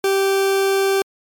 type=tone; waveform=40% pulse; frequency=390 Hz; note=G4; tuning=9 cents flat; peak=-14 dBFS; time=0.04-1.02 s; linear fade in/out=2 ms; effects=MP3 96 kbps